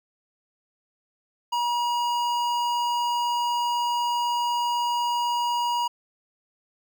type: tone with notch filter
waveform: square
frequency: 958 Hz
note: A#5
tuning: 47 cents sharp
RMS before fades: -25 dBFS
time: 1.52-5.88 s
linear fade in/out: 10 ms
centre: 11000 Hz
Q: 0.66
effects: none